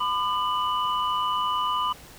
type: tone cluster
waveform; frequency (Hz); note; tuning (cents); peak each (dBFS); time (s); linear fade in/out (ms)
sine; 1005 / 1206 / 2967; B5 / D6 / F#7; +30 / +46 / +4; -26 / -26 / -32; 0-1.93; 10
effects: pink hiss -47 dBFS RMS until 2.18 s